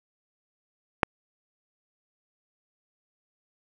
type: click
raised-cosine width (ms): 0.5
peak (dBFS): -3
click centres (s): 1.032
effects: none